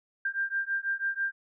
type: beating tone pair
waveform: sine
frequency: 1586 / 1592.1 Hz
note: G6 / G6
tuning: +20 / +26 cents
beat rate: 6.1 Hz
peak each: -31 dBFS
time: 0.25-1.32 s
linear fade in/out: 5 ms
effects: none